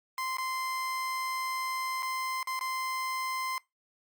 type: tone with dropouts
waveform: 30% pulse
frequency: 1040 Hz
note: C6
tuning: 11 cents flat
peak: -29 dBFS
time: 0.18-3.58 s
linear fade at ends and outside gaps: 1 ms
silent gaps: 0.37-0.383 / 2.024-2.029 / 2.429-2.472 / 2.592-2.61 s
effects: noise-tail reverb RT60 0.2 s tail -22 dB re dry + Opus 48 kbps